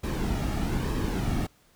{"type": "noise with flanger", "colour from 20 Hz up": "brown", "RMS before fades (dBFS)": -28, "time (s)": [0.03, 1.47], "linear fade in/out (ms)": 10, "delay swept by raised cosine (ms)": [1.4, 2], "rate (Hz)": 1.1, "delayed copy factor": -0.5, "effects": ["pink hiss -62 dBFS RMS until 1.75 s"]}